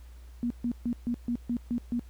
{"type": "tone bursts", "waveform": "sine", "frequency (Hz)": 239.2, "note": "A#3", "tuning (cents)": 45, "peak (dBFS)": -26, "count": 8, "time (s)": [0.43, 1.994], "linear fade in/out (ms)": 0, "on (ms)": 73, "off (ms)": 140, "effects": ["added 60 Hz sine -45 dBFS peak until 2.09 s", "pink hiss -62 dBFS RMS until 2.09 s"]}